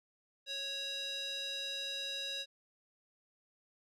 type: tone with band-pass filter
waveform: square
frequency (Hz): 553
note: C#5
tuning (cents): -4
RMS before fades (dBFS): -40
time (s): 0.46-2.46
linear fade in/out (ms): 50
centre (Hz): 4000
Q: 3.7
effects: none